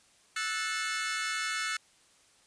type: chord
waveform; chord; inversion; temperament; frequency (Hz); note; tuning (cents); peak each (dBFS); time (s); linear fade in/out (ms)
sawtooth; F# minor seventh; third; equal with one note detuned; 1318.5 / 1480 / 1760 / 2174; E6 / F#6 / A6 / C#7; 0 / 0 / 0 / -34; -33; 0.36-1.77; 5
effects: white hiss -63 dBFS RMS until 2.46 s + resampled to 22050 Hz